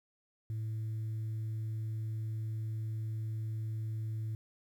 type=tone; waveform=sine; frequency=110 Hz; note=A2; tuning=in tune; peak=-32 dBFS; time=0.5-4.35 s; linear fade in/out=0 ms; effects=tanh soft clip ceiling -33 dBFS + 11-bit